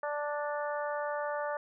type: harmonic tone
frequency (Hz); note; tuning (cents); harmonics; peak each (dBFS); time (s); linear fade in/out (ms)
293.7; D4; 0; 2 / 3 / 4 / 5 / 6; -34 / -38 / -40 / -42 / -44; 0.03-1.57; 2
effects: none